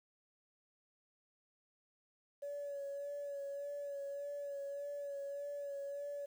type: tone with vibrato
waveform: sine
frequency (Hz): 567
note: C#5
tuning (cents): +39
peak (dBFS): -39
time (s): 2.42-6.26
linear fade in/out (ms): 10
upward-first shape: sine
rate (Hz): 1.7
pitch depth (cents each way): 26
effects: tanh soft clip ceiling -37 dBFS + 11-bit